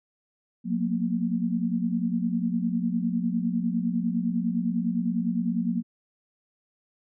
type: tone cluster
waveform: sine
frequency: 181 / 228.3 / 238.2 Hz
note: F#3 / A#3 / A#3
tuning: -38 / -36 / +38 cents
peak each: -28 dBFS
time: 0.64-5.83 s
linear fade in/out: 50 ms
effects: none